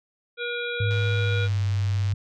harmonic tone, 479.5 Hz, A#4, 49 cents sharp, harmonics 1 / 3 / 5 / 7 / 8, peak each -31 / -31 / -34 / -38 / -38 dBFS, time 0.37-1.49 s, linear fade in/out 50 ms
sine tone with pitch glide, 103.8 to 99.51 Hz, G#2 to G2, 0 to +26 cents, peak -21 dBFS, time 0.8-2.14 s, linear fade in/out 5 ms, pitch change -74 cents, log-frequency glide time 1.15-1.63 s
click train, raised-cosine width 0.2 ms, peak -23 dBFS, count 144, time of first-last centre 0.91-2.122 s, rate 118 Hz
effects none

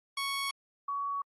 15% pulse / sine tone pair in turn, 1108.7 / 1125.5 Hz, C#6 / C#6, 0 / +26 cents, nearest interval unison, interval 26 cents, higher second, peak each -25 / -31 dBFS, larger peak first, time 0.17-0.51 / 0.88-1.22 s, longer neither, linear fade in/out 5 ms, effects AAC 32 kbps

